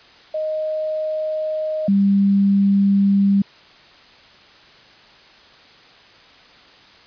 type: tone pair in turn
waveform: sine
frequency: 622.3 / 198.29 Hz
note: D#5 / G3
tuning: 0 / +20 cents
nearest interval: octave + minor sixth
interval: 1980 cents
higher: first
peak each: -20 / -12 dBFS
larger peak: second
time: 0.34-1.88 / 1.88-3.42 s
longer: neither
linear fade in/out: 5 ms
effects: white hiss -47 dBFS RMS until 7.06 s + resampled to 11025 Hz